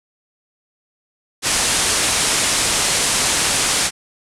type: low-pass noise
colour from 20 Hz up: white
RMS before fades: -18 dBFS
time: 1.42-3.91 s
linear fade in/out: 50 ms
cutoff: 10000 Hz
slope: 48 dB/octave
effects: none